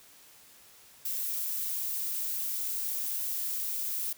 violet noise, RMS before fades -33 dBFS, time 1.05-4.13 s, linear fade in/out 5 ms, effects white hiss -56 dBFS RMS until 4.17 s

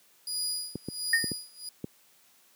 25% pulse tone with tremolo, 4907 Hz, D#8, 25 cents flat, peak -24 dBFS, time 0.27-1.69 s, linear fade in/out 2 ms, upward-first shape sine, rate 1.4 Hz, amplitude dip 95%
clicks, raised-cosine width 3 ms, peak -18 dBFS, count 5, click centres 0.756 / 0.886 / 1.242 / 1.317 / 1.843 s
sine tone with exponential decay, 1833 Hz, A#6, 30 cents flat, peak -17 dBFS, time 1.13-1.32 s, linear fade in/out 5 ms, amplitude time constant 40 ms
effects white hiss -62 dBFS RMS until 2.55 s + high-pass 150 Hz 12 dB/octave

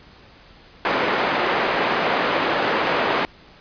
pink band-pass noise, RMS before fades -21 dBFS, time 0.85-3.25 s, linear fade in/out 0 ms, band 380 to 2300 Hz, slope 12 dB/octave, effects pink hiss -48 dBFS RMS until 3.6 s + resampled to 11025 Hz

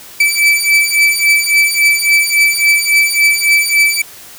40% pulse beating tone pair, 2311 / 2314.6 Hz, D7 / D7, -28 / -26 cents, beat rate 3.6 Hz, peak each -11 dBFS, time 0.2-4.02 s, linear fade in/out 5 ms, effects white hiss -35 dBFS RMS until 4.38 s

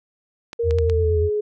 clicks, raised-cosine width 0.2 ms, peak -16 dBFS, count 4, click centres 0.531 / 0.709 / 0.786 / 0.898 s
sine tone with pitch glide, 466.2 to 420.2 Hz, A#4 to G#4, 0 to +20 cents, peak -19 dBFS, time 0.59-1.41 s, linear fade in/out 10 ms, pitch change -180 cents, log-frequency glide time 0.78-1.21 s
sine tone with vibrato, 82.3 Hz, E2, 2 cents flat, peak -18 dBFS, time 0.63-1.3 s, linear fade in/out 50 ms, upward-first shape square, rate 8.5 Hz, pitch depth 65 cents each way
effects none

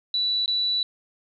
sine tone with dropouts, 3951 Hz, B7, in tune, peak -21 dBFS, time 0.14-0.83 s, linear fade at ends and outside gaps 2 ms, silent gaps 0.46-0.478 s, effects none

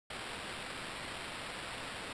blue noise with sample-and-hold, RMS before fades -43 dBFS, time 0.1-2.13 s, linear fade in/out 5 ms, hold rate 6300 Hz, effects resampled to 22050 Hz

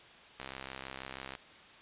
click train, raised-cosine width 0.3 ms, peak -25 dBFS, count 64, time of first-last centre 0.4-1.352 s, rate 66.2 Hz, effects white hiss -55 dBFS RMS until 1.81 s + resampled to 8000 Hz

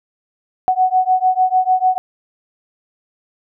sine beating tone pair, 740 / 746.7 Hz, F#5 / F#5, 0 / +16 cents, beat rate 6.7 Hz, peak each -15 dBFS, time 0.68-1.98 s, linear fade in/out 0 ms, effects none

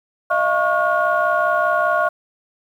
sine tone cluster, 621 / 686 / 1102 / 1432 Hz, D#5 / F5 / C#6 / F6, -3 / -31 / -11 / +43 cents, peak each -20 dBFS, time 0.3-2.09 s, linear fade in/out 10 ms, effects tanh soft clip ceiling -6 dBFS + 8-bit

